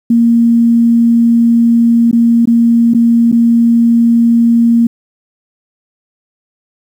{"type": "tone with dropouts", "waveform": "sine", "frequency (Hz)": 233.1, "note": "A#3", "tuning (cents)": 0, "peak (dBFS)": -5, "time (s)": [0.1, 4.87], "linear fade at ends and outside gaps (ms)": 5, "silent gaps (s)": [[2.113, 2.128], [2.456, 2.473], [2.937, 2.946], [3.317, 3.325]], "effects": ["7-bit"]}